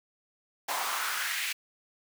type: noise with high-pass filter sweep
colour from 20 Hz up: pink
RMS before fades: -32 dBFS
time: 0.68-1.53 s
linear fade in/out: 10 ms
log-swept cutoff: 760 to 2400 Hz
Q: 2.6
effects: none